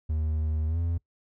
triangle tone with pitch glide, 77.78 to 84.33 Hz, D#2 to E2, 0 to +40 cents, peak -23 dBFS, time 0.09-0.98 s, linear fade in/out 10 ms, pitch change +140 cents, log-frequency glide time 0.67-0.78 s, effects noise-tail reverb RT60 0.1 s tail -23 dB re dry

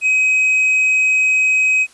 triangle tone, 2531 Hz, D#7, 29 cents sharp, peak -10 dBFS, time 0.01-1.87 s, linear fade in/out 50 ms, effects white hiss -48 dBFS RMS until 1.93 s + resampled to 24000 Hz

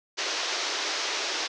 white band-pass noise, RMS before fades -30 dBFS, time 0.17-1.48 s, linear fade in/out 20 ms, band 310 to 6100 Hz, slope 48 dB/octave, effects none

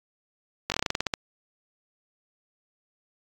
slowing click train, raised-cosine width 0.2 ms, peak -8 dBFS, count 12, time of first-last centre 0.7-1.138 s, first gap 19 ms, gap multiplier 1.14, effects AAC 64 kbps

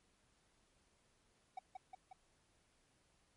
triangle tone with echo, 756 Hz, F#5, 37 cents sharp, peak -40 dBFS, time 1.57-1.59 s, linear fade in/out 5 ms, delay 180 ms, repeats 3, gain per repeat -3 dB, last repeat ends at 2.13 s, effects pink hiss -75 dBFS RMS until 3.36 s + MP3 48 kbps

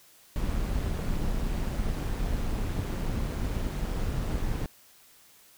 brown noise with amplitude modulation, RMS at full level -27 dBFS, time 0.36-4.66 s, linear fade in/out 0 ms, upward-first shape sine, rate 189 Hz, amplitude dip 50%, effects white hiss -57 dBFS RMS until 5.57 s

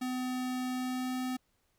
square tone with pitch glide, 253.5 to 255 Hz, B3 to C4, +45 to -44 cents, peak -33 dBFS, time 0.01-1.37 s, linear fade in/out 10 ms, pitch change +11 cents, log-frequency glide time 0.71-1.15 s, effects pink hiss -75 dBFS RMS until 1.78 s

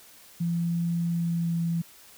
sine tone with pitch glide, 170 to 168.05 Hz, F3 to E3, -46 to +34 cents, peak -24 dBFS, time 0.4-1.82 s, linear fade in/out 10 ms, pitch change -20 cents, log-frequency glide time 1.07-1.58 s, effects white hiss -52 dBFS RMS until 2.17 s

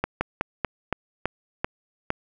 slowing click train, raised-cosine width 0.5 ms, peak -8 dBFS, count 8, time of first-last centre 0.04-2.104 s, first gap 170 ms, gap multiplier 1.18, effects none

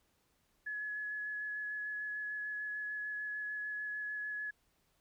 sine tone with vibrato, 1696 Hz, G#6, 36 cents sharp, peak -37 dBFS, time 0.66-4.51 s, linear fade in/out 10 ms, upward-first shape square, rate 6.7 Hz, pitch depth 9 cents each way, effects pink hiss -75 dBFS RMS until 5 s

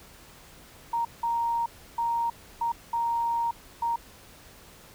sine tone bursts at uneven times, 932.3 Hz, A#5, in tune, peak -24 dBFS, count 6, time 0.93-1.05 / 1.23-1.66 / 1.98-2.3 / 2.61-2.72 / 2.93-3.51 / 3.82-3.96 s, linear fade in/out 5 ms, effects pink hiss -51 dBFS RMS until 4.94 s

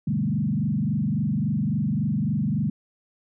sine tone with frequency modulation, 177.8 Hz, F3, 31 cents sharp, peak -21 dBFS, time 0.07-2.7 s, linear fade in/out 5 ms, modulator 23.6 Hz, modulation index 2.3, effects none

